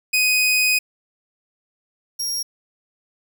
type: tone pair in turn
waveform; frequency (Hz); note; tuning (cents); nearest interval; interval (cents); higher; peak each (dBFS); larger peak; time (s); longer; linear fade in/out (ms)
sawtooth; 2500 / 5596; D#7 / F8; +8 / +3; octave + major second; 1395; second; -12 / -20; first; 0.13-0.79 / 2.19-2.43; first; 10
effects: 8-bit